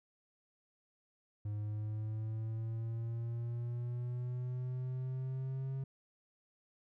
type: linear sweep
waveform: triangle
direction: up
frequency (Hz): 104 to 134.7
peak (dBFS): -34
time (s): 1.45-5.84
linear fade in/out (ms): 5
effects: none